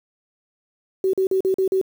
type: tone bursts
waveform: sine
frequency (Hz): 380.2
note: F#4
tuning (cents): +47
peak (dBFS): -16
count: 6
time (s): 1.04-1.814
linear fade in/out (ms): 2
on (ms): 94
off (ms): 42
effects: 7-bit